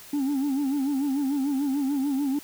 sine tone with vibrato, 277.2 Hz, C#4, in tune, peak -20 dBFS, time 0.13-2.39 s, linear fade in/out 5 ms, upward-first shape sine, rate 6.8 Hz, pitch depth 100 cents each way, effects tanh soft clip ceiling -22 dBFS + white hiss -46 dBFS RMS until 2.43 s

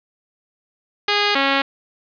5% pulse tone pair in turn, 411.3 / 274.5 Hz, G#4 / C#4, -17 / -17 cents, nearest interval perfect fifth, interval 700 cents, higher first, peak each -4 dBFS, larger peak neither, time 1.08-1.35 / 1.35-1.62 s, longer neither, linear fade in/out 5 ms, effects resampled to 11025 Hz + 7-bit

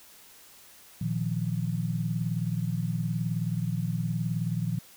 sine chord, Bb suspended fourth, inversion none, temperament equal, 116.54 / 155.56 / 174.61 Hz, Bb2 / Eb3 / F3, 0 / 0 / 0 cents, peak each -31 dBFS, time 1.01-4.79 s, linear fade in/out 5 ms, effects white hiss -53 dBFS RMS until 4.96 s

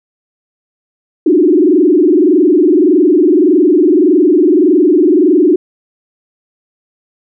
sine tone with frequency modulation, 333 Hz, E4, 18 cents sharp, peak -5 dBFS, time 1.26-5.56 s, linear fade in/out 5 ms, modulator 21.7 Hz, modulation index 2.2, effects none

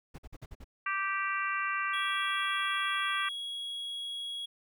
brown noise bursts, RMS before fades -44 dBFS, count 6, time 0.14-0.644 s, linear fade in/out 10 ms, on 44 ms, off 48 ms
harmonic tone, 390.7 Hz, G4, 6 cents flat, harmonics 3 / 4 / 5 / 6 / 7, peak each -33 / -35 / -37 / -39 / -40 dBFS, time 0.86-3.29 s, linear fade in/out 5 ms
triangle tone, 3322 Hz, G#7, in tune, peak -34 dBFS, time 1.93-4.46 s, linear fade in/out 10 ms
effects none

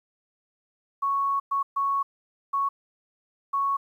sine tone bursts at uneven times, 1108.7 Hz, C#6, in tune, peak -22 dBFS, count 5, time 1.02-1.4 / 1.51-1.63 / 1.76-2.03 / 2.53-2.69 / 3.53-3.77 s, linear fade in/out 10 ms, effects 10-bit

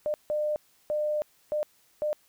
sine tone bursts at uneven times, 602 Hz, D5, 43 cents sharp, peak -25 dBFS, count 5, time 0.06-0.14 / 0.3-0.56 / 0.9-1.22 / 1.52-1.63 / 2.02-2.13 s, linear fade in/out 0 ms, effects white hiss -64 dBFS RMS until 2.28 s

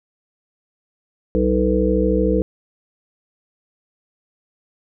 harmonic tone with a mistuned harmonic, 63.3 Hz, B1, 43 cents sharp, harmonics 1 / 3 / 5 / 7 / 8, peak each -21 / -21 / -21 / -21 / -21 dBFS, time 1.35-2.42 s, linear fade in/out 0 ms, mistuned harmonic 8, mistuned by -35 cents, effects none

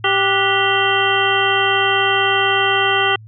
harmonic tone with a mistuned harmonic, 392 Hz, G4, in tune, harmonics 1 / 2 / 3 / 4 / 5 / 7 / 8, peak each -21 / -21 / -21 / -21 / -21 / -21 / -21 dBFS, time 0.04-3.16 s, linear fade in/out 5 ms, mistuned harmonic 4, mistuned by -110 cents, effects added 109 Hz sine -36 dBFS peak until 3.27 s

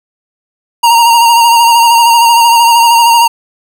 square tone with vibrato, 932.3 Hz, A#5, in tune, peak -4 dBFS, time 0.83-3.28 s, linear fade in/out 10 ms, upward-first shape sine, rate 13 Hz, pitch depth 32 cents each way, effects none

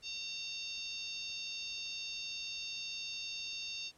harmonic tone with a mistuned harmonic, 913 Hz, A#5, 36 cents flat, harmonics 3 / 4 / 5 / 6 / 7, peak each -44 / -45 / -45 / -49 / -51 dBFS, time 0.02-3.92 s, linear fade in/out 50 ms, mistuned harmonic 6, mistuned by -31 cents, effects pink hiss -66 dBFS RMS until 3.97 s + low-pass 10000 Hz 12 dB/octave

